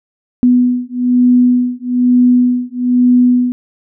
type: beating tone pair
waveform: sine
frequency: 246.9 / 248 Hz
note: B3 / B3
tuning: 0 / +7 cents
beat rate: 1.1 Hz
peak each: -11 dBFS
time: 0.43-3.52 s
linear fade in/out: 0 ms
effects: none